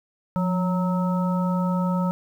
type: harmonic tone with a mistuned harmonic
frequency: 185 Hz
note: F#3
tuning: in tune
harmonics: 1 / 3 / 5 / 7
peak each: -21 / -31 / -31 / -33 dBFS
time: 0.36-2.11 s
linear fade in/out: 0 ms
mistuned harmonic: 1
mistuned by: -68 cents
effects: 9-bit